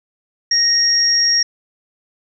sine tone pair together, 1864.7 / 5588 Hz, A#6 / F8, 0 / 0 cents, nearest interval octave + perfect fifth, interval 1900 cents, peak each -22 / -12 dBFS, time 0.51-1.43 s, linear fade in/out 5 ms, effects none

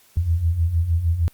sine beating tone pair, 79.3 / 85.8 Hz, D#2 / F2, +33 / -30 cents, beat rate 6.5 Hz, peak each -24 / -18 dBFS, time 0.17-1.28 s, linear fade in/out 0 ms, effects white hiss -55 dBFS RMS until 1.33 s + Opus 48 kbps

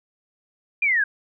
sine linear sweep, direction down, 2449 to 1568 Hz, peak -17 dBFS, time 0.82-1.04 s, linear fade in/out 5 ms, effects none

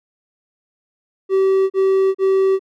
triangle tone bursts, 384.4 Hz, G4, 34 cents flat, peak -10 dBFS, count 3, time 1.29-2.594 s, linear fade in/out 50 ms, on 410 ms, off 37 ms, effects none

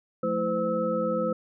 sine tone cluster, 178.3 / 219.6 / 328.2 / 512 / 1299 Hz, F3 / A3 / E4 / C5 / E6, +36 / -3 / -8 / -38 / -26 cents, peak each -34 / -31 / -35 / -26 / -33 dBFS, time 0.23-1.33 s, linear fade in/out 5 ms, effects none

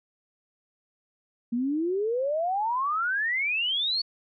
sine exponential sweep, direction up, 229.4 to 4500 Hz, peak -24 dBFS, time 1.52-4.02 s, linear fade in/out 10 ms, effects none

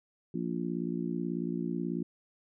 harmonic tone, 58.27 Hz, A#1, in tune, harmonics 3 / 4 / 5 / 6, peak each -35 / -36 / -37 / -38 dBFS, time 0.34-2.03 s, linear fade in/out 5 ms, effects none

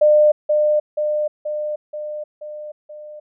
sine tone with echo, 602 Hz, D5, 43 cents sharp, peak -9 dBFS, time 0.01-0.32 s, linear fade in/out 10 ms, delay 480 ms, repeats 6, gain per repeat -4 dB, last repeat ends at 3.2 s, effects none

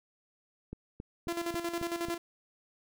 click train, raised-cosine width 3 ms, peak -27 dBFS, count 6, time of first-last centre 0.73-2.085 s, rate 3.69 Hz
sawtooth tone with tremolo, 340.9 Hz, F4, 42 cents flat, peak -27 dBFS, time 1.28-2.18 s, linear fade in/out 5 ms, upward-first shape square, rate 11 Hz, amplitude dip 60%
effects none

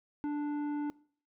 sine tone with tanh clipping, 293.7 Hz, D4, in tune, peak -33 dBFS, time 0.24-0.9 s, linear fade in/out 0 ms, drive 10 dB, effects noise-tail reverb RT60 0.5 s tail -22 dB re dry

